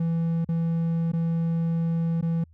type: tone with dropouts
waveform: triangle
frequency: 165.9 Hz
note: E3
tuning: 11 cents sharp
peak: -20 dBFS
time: 0-2.44 s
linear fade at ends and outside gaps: 5 ms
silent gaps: 0.447-0.488 / 1.119-1.133 / 2.212-2.225 s
effects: added 81 Hz sine -51 dBFS peak until 2.53 s